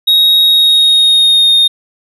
triangle tone with pitch glide, 3774 to 3690 Hz, A#7 to A#7, +21 to -18 cents, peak -4 dBFS, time 0.07-1.68 s, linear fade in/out 10 ms, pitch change -39 cents, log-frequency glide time 0.42-1.56 s, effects none

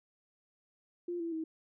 sine tone with pitch steps, 349.2 / 334.4 / 320.2 Hz, F4 / E4 / D#4, 0 / +25 / +50 cents, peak -34 dBFS, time 1.08-1.44 s, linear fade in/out 5 ms, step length 120 ms, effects none

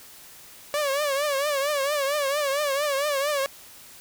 sawtooth tone with vibrato, 570 Hz, C#5, 48 cents sharp, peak -19 dBFS, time 0.74-3.46 s, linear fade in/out 0 ms, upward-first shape triangle, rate 4.4 Hz, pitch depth 120 cents each way, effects white hiss -47 dBFS RMS until 4 s

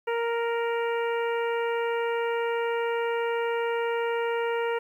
harmonic tone, 466.2 Hz, A#4, in tune, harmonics 1 / 2 / 3 / 4 / 5 / 6, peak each -26 / -32 / -36 / -38 / -40 / -42 dBFS, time 0.07-4.79 s, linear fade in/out 10 ms, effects 10-bit

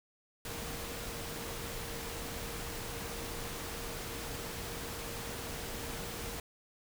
sine tone in noise, 465.9 Hz, A#4, 1 cent flat, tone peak -49 dBFS, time 0.45-6.4 s, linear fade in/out 2 ms, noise pink, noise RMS -41 dBFS, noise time 0.45-6.4 s, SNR -11 dB, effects none

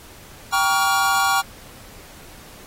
square chord, G half-diminished seventh, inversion none, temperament just, 784 / 940.8 / 1128.9 / 1411.2 Hz, G5 / Bb5 / Db6 / F6, 0 / +16 / +31 / +18 cents, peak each -22 / -27 / -22 / -22 dBFS, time 0.52-1.42 s, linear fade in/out 20 ms, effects pink hiss -44 dBFS RMS until 2.66 s + AAC 48 kbps

